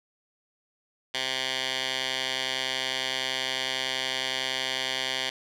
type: tone with band-pass filter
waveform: 10% pulse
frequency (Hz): 130.81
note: C3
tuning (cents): 0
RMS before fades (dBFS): -30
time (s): 1.14-5.3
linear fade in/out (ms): 5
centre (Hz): 3300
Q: 1.8
effects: none